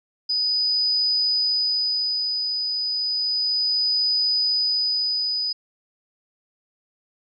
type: tone with tremolo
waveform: sine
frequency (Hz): 4978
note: D#8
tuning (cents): 0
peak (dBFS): -18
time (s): 0.29-5.53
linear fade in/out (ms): 10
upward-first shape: sine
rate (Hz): 0.32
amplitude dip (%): 40
effects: none